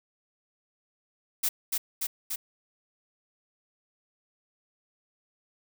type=noise with echo; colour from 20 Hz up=blue; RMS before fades=-26 dBFS; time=1.43-1.49 s; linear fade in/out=10 ms; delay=290 ms; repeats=3; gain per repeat=-2 dB; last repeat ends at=2.36 s; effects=none